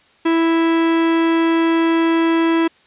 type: tone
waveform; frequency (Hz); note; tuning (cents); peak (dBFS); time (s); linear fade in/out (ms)
45% pulse; 329.6; E4; 0; -13; 0.25-2.68; 10
effects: white hiss -53 dBFS RMS until 2.86 s + resampled to 8000 Hz